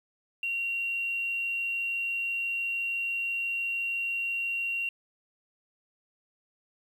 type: tone with quantisation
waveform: sine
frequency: 2753 Hz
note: F7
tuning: 25 cents flat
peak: -28 dBFS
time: 0.43-4.89 s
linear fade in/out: 2 ms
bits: 9
effects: none